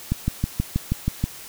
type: click train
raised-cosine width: 5 ms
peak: -8 dBFS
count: 8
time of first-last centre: 0.12-1.24 s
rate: 6.25 Hz
effects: white hiss -40 dBFS RMS until 1.48 s